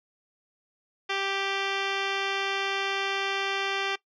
10% pulse tone with low-pass filter, 392 Hz, G4, in tune, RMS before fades -29 dBFS, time 1.09-3.96 s, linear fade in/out 10 ms, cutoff 3700 Hz, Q 7.6, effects noise-tail reverb RT60 0.1 s tail -20 dB re dry

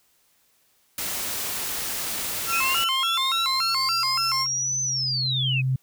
white noise, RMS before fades -29 dBFS, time 0.98-2.84 s, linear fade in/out 2 ms
35% pulse tone with vibrato, 1197 Hz, D6, 33 cents sharp, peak -23 dBFS, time 2.46-4.47 s, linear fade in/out 50 ms, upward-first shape square, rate 3.5 Hz, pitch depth 210 cents each way
sine linear two-way sweep, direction up then down, 2460 to 6150 to 2460 Hz, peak -23 dBFS, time 2.52-5.62 s, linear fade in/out 20 ms, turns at 4.82 s
sine tone with exponential growth, 130.81 Hz, C3, in tune, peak -19 dBFS, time 3.36-5.76 s, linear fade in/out 5 ms, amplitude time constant 520 ms
effects white hiss -64 dBFS RMS until 5.82 s

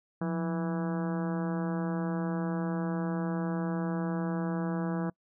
harmonic tone with a mistuned harmonic, 164.5 Hz, E3, 3 cents flat, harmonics 1 / 2 / 3 / 4 / 5 / 6 / 7 / 8 / 9 / 10, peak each -30 / -36 / -40 / -42 / -44 / -46 / -47 / -48 / -49 / -50 dBFS, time 0.21-5.1 s, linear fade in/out 5 ms, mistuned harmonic 1, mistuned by +110 cents, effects noise-tail reverb RT60 0.1 s tail -26 dB re dry

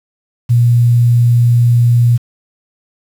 sine tone with quantisation, 119.6 Hz, A#2, 45 cents sharp, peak -6 dBFS, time 0.49-2.18 s, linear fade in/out 20 ms, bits 6, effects none

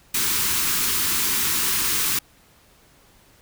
white band-stop noise, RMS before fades -22 dBFS, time 0.14-2.19 s, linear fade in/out 5 ms, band 430 to 920 Hz, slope 48 dB/octave, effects pink hiss -55 dBFS RMS until 3.41 s

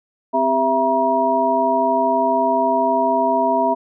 sine tone cluster, 260.4 / 397.4 / 665 / 952 Hz, C4 / G4 / E5 / A#5, -8 / +24 / +15 / +36 cents, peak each -23 / -25 / -18 / -18 dBFS, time 0.33-3.75 s, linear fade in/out 20 ms, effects none

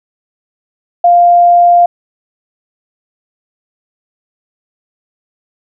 sine tone, 698.5 Hz, F5, in tune, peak -3 dBFS, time 1.04-1.86 s, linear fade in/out 5 ms, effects none

